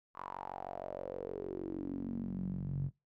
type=tone with band-pass filter sweep; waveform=sawtooth; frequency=46.44 Hz; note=F#1; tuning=7 cents sharp; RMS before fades=-40 dBFS; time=0.14-2.91 s; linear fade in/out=50 ms; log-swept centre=1100 to 130 Hz; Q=6.1; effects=noise-tail reverb RT60 0.2 s tail -21 dB re dry